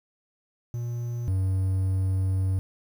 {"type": "tone pair in turn", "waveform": "triangle", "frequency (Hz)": [119.3, 94.69], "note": ["A#2", "F#2"], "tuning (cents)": [41, 41], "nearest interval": "major third", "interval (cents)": 400, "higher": "first", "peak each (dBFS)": [-26, -20], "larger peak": "second", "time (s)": [[0.74, 1.28], [1.28, 2.59]], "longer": "second", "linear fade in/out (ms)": 0, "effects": ["9-bit"]}